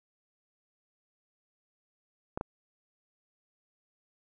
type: clicks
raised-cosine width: 1 ms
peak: -19 dBFS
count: 2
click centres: 2.375 / 2.411 s
effects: none